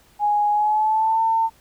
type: tone with pitch glide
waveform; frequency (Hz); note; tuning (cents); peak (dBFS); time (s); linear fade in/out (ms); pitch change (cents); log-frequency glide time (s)
sine; 830.6 to 900.6; G#5 to A5; 0 to +40; -16; 0.19-1.5; 50; +140; 0.51-1.22
effects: pink hiss -55 dBFS RMS until 1.6 s